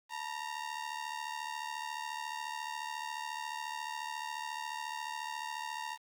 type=ring-modulated tone; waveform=sawtooth; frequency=926 Hz; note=A#5; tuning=12 cents flat; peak=-31 dBFS; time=0.09-5.98 s; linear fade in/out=50 ms; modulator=37.1 Hz; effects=low-pass 8000 Hz 12 dB/octave + 10-bit